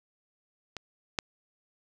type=clicks; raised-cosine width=0.2 ms; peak=-20 / -10 dBFS; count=2; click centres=0.767 / 1.188 s; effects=none